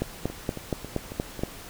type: two click trains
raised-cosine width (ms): 2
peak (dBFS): -12 / -22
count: 7 / 5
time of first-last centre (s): 0.02-1.435 / 0.3-1.393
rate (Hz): 4.24 / 3.66
effects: pink hiss -43 dBFS RMS until 1.69 s